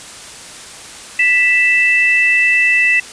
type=tone pair together; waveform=sine; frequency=1975.5 / 2646 Hz; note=B6 / E7; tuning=0 / +6 cents; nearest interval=perfect fourth; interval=506 cents; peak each=-12 / -12 dBFS; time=1.19-3 s; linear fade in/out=5 ms; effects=white hiss -33 dBFS RMS until 3.12 s + resampled to 22050 Hz